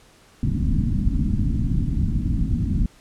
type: low-pass noise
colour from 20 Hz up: pink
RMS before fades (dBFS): -21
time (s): 0.43-2.86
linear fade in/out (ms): 2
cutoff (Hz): 270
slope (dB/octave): 48
effects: pink hiss -53 dBFS RMS until 3 s + low-pass 10000 Hz 12 dB/octave